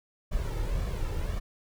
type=noise with flanger; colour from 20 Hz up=brown; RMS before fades=-30 dBFS; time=0.31-1.4 s; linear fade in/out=20 ms; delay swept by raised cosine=1.7 to 2.27 ms; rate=1.9 Hz; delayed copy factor=+0.6; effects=none